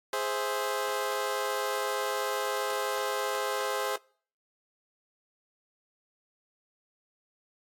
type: chord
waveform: 20% pulse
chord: Ab augmented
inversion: none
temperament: equal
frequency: 415.3 / 523.3 / 659.3 Hz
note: Ab4 / C5 / E5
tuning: 0 / 0 / 0 cents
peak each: -28 / -27 / -32 dBFS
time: 0.13-3.96 s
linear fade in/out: 2 ms
effects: noise-tail reverb RT60 0.5 s tail -25 dB re dry + AAC 64 kbps